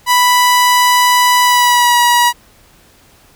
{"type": "tone with pitch glide", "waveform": "sawtooth", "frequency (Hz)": [987.8, 963.6], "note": ["B5", "B5"], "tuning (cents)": [0, -43], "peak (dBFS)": -4, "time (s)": [0.06, 2.33], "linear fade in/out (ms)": 50, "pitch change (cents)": -43, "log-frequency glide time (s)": [1.43, 1.98], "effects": ["pink hiss -47 dBFS RMS until 3.35 s"]}